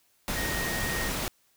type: tone in noise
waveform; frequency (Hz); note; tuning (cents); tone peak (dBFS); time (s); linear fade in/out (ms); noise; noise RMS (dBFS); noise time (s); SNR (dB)
sine; 1867; A#6; +2; -33; 0.36-1.09; 0; pink; -31; 0.28-1.28; -5
effects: white hiss -67 dBFS RMS until 1.56 s